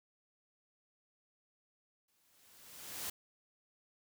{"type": "noise with exponential growth", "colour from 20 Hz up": "white", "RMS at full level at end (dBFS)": -39, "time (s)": [2.08, 3.1], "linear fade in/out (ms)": 5, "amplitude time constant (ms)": 220, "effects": []}